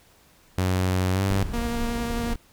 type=tone with pitch glide; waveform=sawtooth; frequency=92.5 to 97.6 Hz; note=F#2 to G2; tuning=0 to -7 cents; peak=-17 dBFS; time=0.58-1.43 s; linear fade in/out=0 ms; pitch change=+93 cents; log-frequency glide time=1.11-1.23 s
type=noise; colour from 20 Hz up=brown; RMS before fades=-30 dBFS; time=1.29-2.36 s; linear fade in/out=5 ms
type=tone with vibrato; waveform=sawtooth; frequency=235 Hz; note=A#3; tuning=14 cents sharp; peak=-23 dBFS; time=1.53-2.34 s; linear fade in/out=10 ms; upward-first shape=triangle; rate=11 Hz; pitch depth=14 cents each way
effects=pink hiss -57 dBFS RMS until 2.52 s